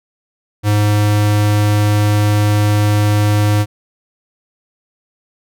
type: tone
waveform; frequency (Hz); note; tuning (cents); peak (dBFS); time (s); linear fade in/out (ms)
square; 104.4; G#2; +10; -11; 0.63-3.66; 50
effects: none